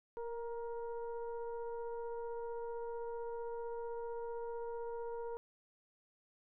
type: tone with frequency modulation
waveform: sine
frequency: 466.2 Hz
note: A#4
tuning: in tune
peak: -39 dBFS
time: 0.17-5.37 s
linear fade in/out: 0 ms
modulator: 474 Hz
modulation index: 0.8
effects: none